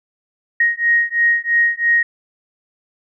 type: beating tone pair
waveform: sine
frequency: 1873 / 1876 Hz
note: A#6 / A#6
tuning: +8 / +11 cents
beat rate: 3 Hz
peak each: -16 dBFS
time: 0.6-2.03 s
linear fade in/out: 5 ms
effects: none